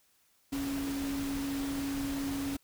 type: tone in noise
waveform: sine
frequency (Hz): 277.2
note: C#4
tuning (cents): 0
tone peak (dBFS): -32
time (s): 0.52-2.57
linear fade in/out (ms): 10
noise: pink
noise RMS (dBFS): -41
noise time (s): 0.52-2.57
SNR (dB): +6
effects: white hiss -69 dBFS RMS until 2.63 s